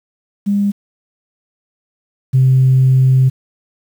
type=tone pair in turn; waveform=sine; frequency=202 / 130.75 Hz; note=G#3 / C3; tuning=-48 / -1 cents; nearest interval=minor sixth; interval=753 cents; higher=first; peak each=-11 / -6 dBFS; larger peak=second; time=0.46-0.72 / 2.33-3.3 s; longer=second; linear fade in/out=20 ms; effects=tanh soft clip ceiling -3 dBFS + 7-bit